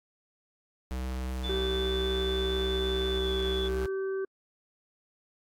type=tone; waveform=square; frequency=64 Hz; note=C2; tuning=38 cents flat; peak=-32 dBFS; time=0.91-3.86 s; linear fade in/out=0 ms
type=tone with pitch glide; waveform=sine; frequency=3500 to 3448 Hz; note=A7 to A7; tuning=-10 to -36 cents; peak=-34 dBFS; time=1.43-3.69 s; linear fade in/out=20 ms; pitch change=-26 cents; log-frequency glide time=3.11-3.32 s
type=harmonic tone; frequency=385.6 Hz; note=G4; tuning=28 cents flat; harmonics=1 / 3 / 4; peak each=-29 / -48 / -44 dBFS; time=1.49-4.25 s; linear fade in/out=5 ms
effects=AAC 48 kbps